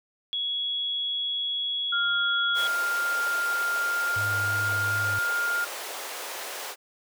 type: tone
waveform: sine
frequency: 3349 Hz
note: G#7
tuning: 14 cents sharp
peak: -26 dBFS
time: 0.33-2.67 s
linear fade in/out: 0 ms
type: tone with pitch glide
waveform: sine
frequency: 1400 to 1408.9 Hz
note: F6 to F6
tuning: +4 to +15 cents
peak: -24 dBFS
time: 1.92-5.65 s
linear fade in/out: 10 ms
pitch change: +11 cents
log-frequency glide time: 3.89-4.45 s
type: high-pass noise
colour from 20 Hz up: pink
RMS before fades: -36 dBFS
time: 2.54-6.76 s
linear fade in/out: 50 ms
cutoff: 450 Hz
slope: 24 dB/octave
type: tone with vibrato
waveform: triangle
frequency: 102.2 Hz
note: G#2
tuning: 27 cents flat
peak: -30 dBFS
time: 4.16-5.19 s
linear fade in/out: 5 ms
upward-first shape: triangle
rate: 2.8 Hz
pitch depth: 25 cents each way
effects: none